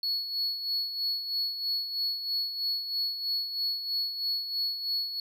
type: tone with tremolo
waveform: triangle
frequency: 4380 Hz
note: C#8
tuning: 22 cents flat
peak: -25 dBFS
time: 0.03-5.2 s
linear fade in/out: 2 ms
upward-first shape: sine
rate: 3.1 Hz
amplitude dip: 60%
effects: none